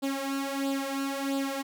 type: tone with flanger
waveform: sawtooth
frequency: 274.1 Hz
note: C#4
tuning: 19 cents flat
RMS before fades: -31 dBFS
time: 0.02-1.63 s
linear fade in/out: 20 ms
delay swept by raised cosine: 0.24 to 2.94 ms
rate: 1.5 Hz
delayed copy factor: +0.7
effects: none